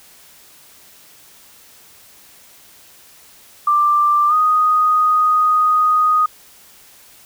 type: tone with pitch glide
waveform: sine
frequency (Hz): 1182 to 1243.6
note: D6 to D#6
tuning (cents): +11 to -1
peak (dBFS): -11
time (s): 3.67-6.26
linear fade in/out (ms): 5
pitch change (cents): +88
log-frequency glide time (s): 4.28-4.34
effects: white hiss -46 dBFS RMS until 7.25 s